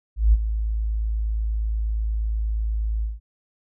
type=tone with ADSR envelope; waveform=sine; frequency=54.2 Hz; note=A1; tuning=25 cents flat; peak=-10 dBFS; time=0.16-3.2 s; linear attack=170 ms; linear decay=36 ms; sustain=-11 dB; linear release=170 ms; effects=none